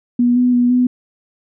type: tone with pitch steps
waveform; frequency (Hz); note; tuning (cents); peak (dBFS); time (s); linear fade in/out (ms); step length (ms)
sine; 242.6 / 248.1 / 243.9 / 249; B3 / B3 / B3 / B3; -31 / +8 / -21 / +14; -10; 0.19-0.87; 5; 170
effects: none